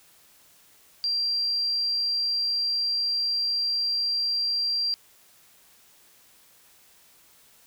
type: tone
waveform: sine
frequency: 4734 Hz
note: D8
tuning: 13 cents sharp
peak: -23 dBFS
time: 1.04-4.94 s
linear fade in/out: 0 ms
effects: white hiss -57 dBFS RMS until 7.66 s